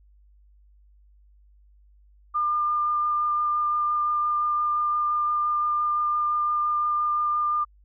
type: tone with vibrato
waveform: sine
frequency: 1202 Hz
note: D6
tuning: 40 cents sharp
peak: -21 dBFS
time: 2.34-7.65 s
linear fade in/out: 20 ms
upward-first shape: sine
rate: 5.8 Hz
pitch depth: 8 cents each way
effects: added 50 Hz sine -53 dBFS peak until 7.84 s